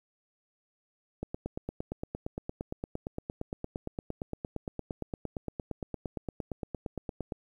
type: click train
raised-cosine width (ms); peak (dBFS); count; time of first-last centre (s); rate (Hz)
2; -21; 54; 1.23-7.322; 8.7
effects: 10-bit